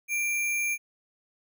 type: tone with sample-and-hold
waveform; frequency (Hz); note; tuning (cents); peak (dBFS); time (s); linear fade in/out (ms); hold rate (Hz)
sine; 2366; D7; +12; -25; 0.08-0.78; 50; 8820
effects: none